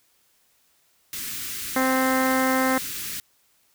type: band-stop noise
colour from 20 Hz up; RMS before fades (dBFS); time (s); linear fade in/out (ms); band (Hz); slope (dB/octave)
white; -32; 1.13-3.2; 2; 350 to 1400; 24
type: harmonic tone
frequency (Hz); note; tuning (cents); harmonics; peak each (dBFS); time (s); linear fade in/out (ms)
261; C4; -4; 1 / 2 / 3 / 4 / 5 / 6 / 7 / 8; -23 / -26 / -28 / -29 / -30 / -31 / -31 / -32; 1.76-2.78; 2
effects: white hiss -64 dBFS RMS until 3.74 s